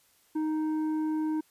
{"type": "tone with tanh clipping", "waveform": "triangle", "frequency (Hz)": 311.1, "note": "D#4", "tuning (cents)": 0, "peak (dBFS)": -28, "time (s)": [0.35, 1.41], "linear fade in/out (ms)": 10, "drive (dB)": 11, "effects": ["white hiss -65 dBFS RMS until 1.5 s", "resampled to 32000 Hz"]}